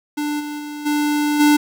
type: tone with level steps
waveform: square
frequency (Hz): 295.8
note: D4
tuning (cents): +13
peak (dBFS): -21 / -26 / -28 / -17 / -11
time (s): 0.17-1.57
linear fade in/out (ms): 10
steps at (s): 0.39 / 0.58 / 0.85 / 1.39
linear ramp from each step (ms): 20
effects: 8-bit